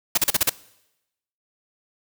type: noise bursts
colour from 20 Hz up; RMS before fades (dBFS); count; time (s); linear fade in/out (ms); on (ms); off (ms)
white; -18; 6; 0.15-0.496; 5; 26; 38
effects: noise-tail reverb RT60 0.9 s tail -21 dB re dry